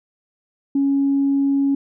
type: tone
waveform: sine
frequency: 277.2 Hz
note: C#4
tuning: in tune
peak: -14 dBFS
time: 0.75-1.75 s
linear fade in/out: 5 ms
effects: tanh soft clip ceiling -10 dBFS